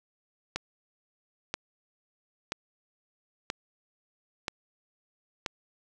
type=click train; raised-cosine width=0.2 ms; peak=-13 dBFS; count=6; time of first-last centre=0.56-5.462 s; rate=1.02 Hz; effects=none